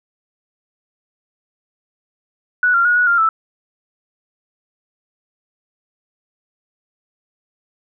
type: tone with pitch steps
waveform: sine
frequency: 1474 / 1383 / 1449 / 1464 / 1395 / 1317 Hz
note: F#6 / F6 / F#6 / F#6 / F6 / E6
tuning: -7 / -17 / -37 / -19 / -2 / -2 cents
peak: -11 dBFS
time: 2.63-3.29 s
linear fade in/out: 2 ms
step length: 110 ms
effects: none